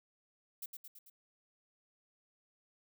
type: noise with echo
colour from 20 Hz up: violet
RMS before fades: -43 dBFS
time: 0.62-0.66 s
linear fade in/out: 5 ms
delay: 110 ms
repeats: 4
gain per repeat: -4 dB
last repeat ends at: 1.1 s
effects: none